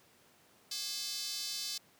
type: tone with high-pass filter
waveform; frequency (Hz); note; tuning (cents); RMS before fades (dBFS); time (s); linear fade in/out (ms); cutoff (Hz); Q
square; 236.1; A#3; +22; -39; 0.71-1.78; 5; 4500; 3
effects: pink hiss -64 dBFS RMS until 1.99 s + high-pass 150 Hz 12 dB/octave